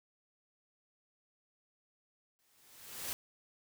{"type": "noise with exponential growth", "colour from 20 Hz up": "white", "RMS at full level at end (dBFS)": -37, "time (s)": [2.39, 3.13], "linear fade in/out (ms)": 0, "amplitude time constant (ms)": 160, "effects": []}